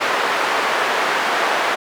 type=band-pass noise; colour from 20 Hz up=white; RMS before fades=-19 dBFS; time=0-1.76 s; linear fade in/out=20 ms; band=470 to 1600 Hz; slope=12 dB/octave; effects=none